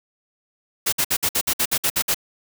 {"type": "noise bursts", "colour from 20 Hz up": "white", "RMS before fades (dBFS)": -20, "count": 11, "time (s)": [0.86, 2.145], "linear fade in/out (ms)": 10, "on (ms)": 65, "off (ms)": 57, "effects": []}